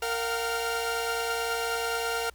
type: tone cluster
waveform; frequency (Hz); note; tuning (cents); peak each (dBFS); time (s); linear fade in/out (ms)
sawtooth; 461.9 / 700 / 760 / 1395; A#4 / F5 / F#5 / F6; -16 / +4 / +46 / -2; -27 / -32 / -33 / -29; 0.02-2.3; 5
effects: added 60 Hz sine -52 dBFS peak until 2.34 s + pink hiss -62 dBFS RMS until 2.34 s